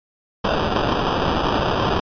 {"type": "noise with sample-and-hold", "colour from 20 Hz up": "white", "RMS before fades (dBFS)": -20, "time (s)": [0.44, 2], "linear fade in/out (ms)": 5, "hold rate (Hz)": 2100, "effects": ["resampled to 11025 Hz"]}